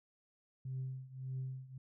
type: tone with tremolo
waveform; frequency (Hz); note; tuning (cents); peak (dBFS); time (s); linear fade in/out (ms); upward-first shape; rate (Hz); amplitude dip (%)
sine; 130.81; C3; 0; -35; 0.65-1.78; 5; triangle; 1.7; 90
effects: tanh soft clip ceiling -34 dBFS